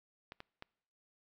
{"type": "clicks", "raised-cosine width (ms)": 0.3, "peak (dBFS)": -30, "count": 3, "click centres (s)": [0.321, 0.404, 0.624], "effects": ["noise-tail reverb RT60 0.8 s tail -26 dB re dry"]}